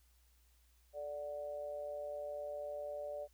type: tone with amplitude modulation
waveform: sine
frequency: 586 Hz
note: D5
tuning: 4 cents flat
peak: -37 dBFS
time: 0.93-3.28 s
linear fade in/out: 50 ms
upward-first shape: sine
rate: 152 Hz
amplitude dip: 70%
effects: added 60 Hz sine -67 dBFS peak until 3.33 s + white hiss -74 dBFS RMS until 3.33 s